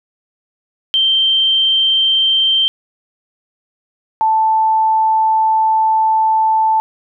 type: tone pair in turn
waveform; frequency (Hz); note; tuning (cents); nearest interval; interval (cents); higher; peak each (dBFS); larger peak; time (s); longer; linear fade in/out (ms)
sine; 3136 / 880; G7 / A5; 0 / 0; octave + minor seventh; 2200; first; -10; neither; 0.94-2.68 / 4.21-6.8; second; 0
effects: none